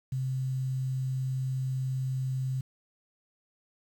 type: tone with quantisation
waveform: sine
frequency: 130.81 Hz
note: C3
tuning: in tune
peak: -28 dBFS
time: 0.12-2.61 s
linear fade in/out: 5 ms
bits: 9
effects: none